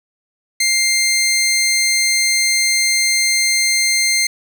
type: tone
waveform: 15% pulse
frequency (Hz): 2100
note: C7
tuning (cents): +6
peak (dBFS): -7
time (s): 0.6-4.27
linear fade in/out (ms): 5
effects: none